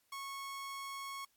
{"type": "tone", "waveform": "sawtooth", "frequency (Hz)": 1100, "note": "C#6", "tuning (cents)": -14, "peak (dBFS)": -38, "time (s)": [0.12, 1.25], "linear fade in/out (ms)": 5, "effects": ["white hiss -75 dBFS RMS until 1.36 s", "AAC 64 kbps"]}